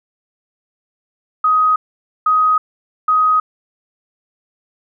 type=tone bursts; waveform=sine; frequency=1256 Hz; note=D#6; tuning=16 cents sharp; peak=-10 dBFS; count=3; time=1.44-3.4 s; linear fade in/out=5 ms; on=320 ms; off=500 ms; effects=none